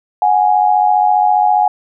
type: tone pair together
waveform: sine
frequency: 735.7 / 830.6 Hz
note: F#5 / G#5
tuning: -10 / 0 cents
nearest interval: major second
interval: 210 cents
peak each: -12 / -11 dBFS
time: 0.22-1.68 s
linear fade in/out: 2 ms
effects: none